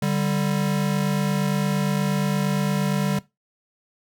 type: tone pair together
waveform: square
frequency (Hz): 146.83 / 195.43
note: D3 / G3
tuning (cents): 0 / -5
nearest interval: perfect fourth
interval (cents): 495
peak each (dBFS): -24 / -24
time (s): 0.02-3.19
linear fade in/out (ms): 5
effects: noise-tail reverb RT60 0.2 s tail -19 dB re dry